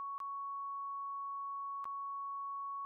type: tone with dropouts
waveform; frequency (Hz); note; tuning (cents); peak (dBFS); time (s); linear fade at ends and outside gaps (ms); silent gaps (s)
sine; 1113; C#6; +7; -39; 0-2.85; 0; 0.18-0.202 / 1.843-1.854
effects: none